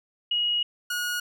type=tone pair in turn; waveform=sine / sawtooth; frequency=2894 / 1447 Hz; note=F#7 / F#6; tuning=-39 / -39 cents; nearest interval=octave; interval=1200 cents; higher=first; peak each=-22 / -23 dBFS; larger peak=first; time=0.31-0.63 / 0.9-1.2 s; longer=first; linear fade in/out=5 ms; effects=none